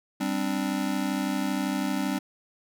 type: chord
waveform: square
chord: G suspended fourth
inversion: none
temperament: just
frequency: 196 / 261.3 / 294 Hz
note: G3 / C4 / D4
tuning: 0 / -2 / +2 cents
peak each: -31 / -31 / -31 dBFS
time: 0.2-2.19 s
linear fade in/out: 10 ms
effects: none